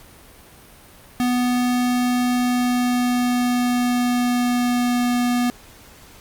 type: tone with pitch glide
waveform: square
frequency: 246.9 to 244.1 Hz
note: B3 to B3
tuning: 0 to -20 cents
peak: -18 dBFS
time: 1.2-5.5 s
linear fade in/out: 0 ms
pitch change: -20 cents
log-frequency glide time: 2.38-5.08 s
effects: pink hiss -46 dBFS RMS until 6.2 s + Opus 48 kbps